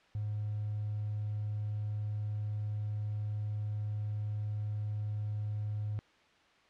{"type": "tone with hard clipping", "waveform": "triangle", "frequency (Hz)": 105.1, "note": "G#2", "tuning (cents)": 21, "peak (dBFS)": -33, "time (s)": [0.15, 5.99], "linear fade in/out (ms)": 0, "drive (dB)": 3, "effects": ["white hiss -64 dBFS RMS until 6.69 s", "low-pass 3000 Hz 12 dB/octave"]}